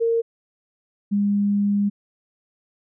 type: tone pair in turn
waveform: sine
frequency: 460.2 / 203 Hz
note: A#4 / G#3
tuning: -22 / -39 cents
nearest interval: octave + major second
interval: 1417 cents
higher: first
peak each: -17 dBFS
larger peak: neither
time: 0-0.22 / 1.11-1.9 s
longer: second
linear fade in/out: 20 ms
effects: none